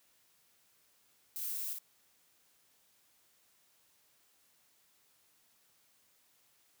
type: noise with echo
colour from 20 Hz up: violet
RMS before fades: -40 dBFS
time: 1.36-1.73 s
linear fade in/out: 0 ms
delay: 55 ms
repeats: 1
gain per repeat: -3 dB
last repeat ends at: 1.785 s
effects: white hiss -70 dBFS RMS until 6.8 s + high-pass 60 Hz 12 dB/octave